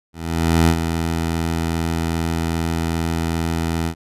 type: tone with ADSR envelope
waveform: 15% pulse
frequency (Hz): 82.5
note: E2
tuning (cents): +2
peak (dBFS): -5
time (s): 0.13-3.95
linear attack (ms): 550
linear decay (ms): 73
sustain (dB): -8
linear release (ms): 78
effects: resampled to 32000 Hz